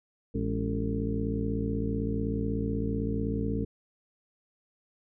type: harmonic tone with a mistuned harmonic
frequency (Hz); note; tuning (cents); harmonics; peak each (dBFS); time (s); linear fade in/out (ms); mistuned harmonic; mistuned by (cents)
56; A1; +31; 1 / 2 / 3 / 4 / 5 / 6 / 7 / 8; -34 / -34 / -39 / -33 / -34 / -45 / -43 / -36; 0.34-3.65; 10; 4; -120
effects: none